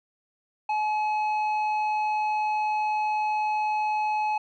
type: tone with low-pass filter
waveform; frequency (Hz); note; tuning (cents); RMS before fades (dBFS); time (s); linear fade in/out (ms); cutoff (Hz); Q
square; 852; G#5; +44; -26; 0.69-4.38; 5; 2000; 1.5
effects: none